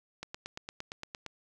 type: click train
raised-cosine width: 0.2 ms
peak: -22 dBFS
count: 10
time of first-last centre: 0.23-1.263 s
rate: 8.71 Hz
effects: none